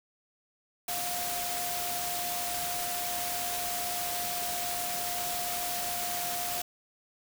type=tone in noise; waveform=sine; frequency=707 Hz; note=F5; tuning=21 cents sharp; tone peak=-36 dBFS; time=0.88-6.62 s; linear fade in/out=5 ms; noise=white; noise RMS=-34 dBFS; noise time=0.88-6.62 s; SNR=-5 dB; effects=none